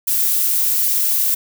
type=noise; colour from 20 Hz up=violet; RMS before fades=-17 dBFS; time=0.07-1.35 s; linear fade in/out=10 ms; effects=none